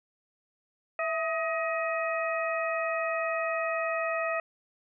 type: harmonic tone with a mistuned harmonic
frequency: 631 Hz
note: D#5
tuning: 24 cents sharp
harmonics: 1 / 2 / 3 / 4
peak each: -30 / -33 / -35 / -36 dBFS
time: 0.99-4.4 s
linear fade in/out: 2 ms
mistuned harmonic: 1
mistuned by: +75 cents
effects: none